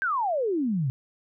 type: exponential sweep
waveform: sine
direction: down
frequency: 1618 to 123.47 Hz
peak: -23 dBFS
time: 0.02-0.9 s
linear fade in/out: 0 ms
effects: none